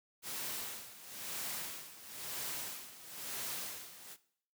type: noise with tremolo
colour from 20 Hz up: white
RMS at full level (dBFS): -40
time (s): 0.22-4.17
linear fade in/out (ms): 50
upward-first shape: sine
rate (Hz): 1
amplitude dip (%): 80
effects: noise-tail reverb RT60 0.6 s tail -17 dB re dry + high-pass 100 Hz 12 dB/octave